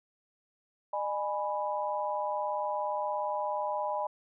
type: chord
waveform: sine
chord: G# minor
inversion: second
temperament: equal with one note detuned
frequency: 606.3 / 830.6 / 987.8 Hz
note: D#5 / G#5 / B5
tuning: -45 / 0 / 0 cents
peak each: -34 dBFS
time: 0.93-4.07 s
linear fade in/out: 5 ms
effects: none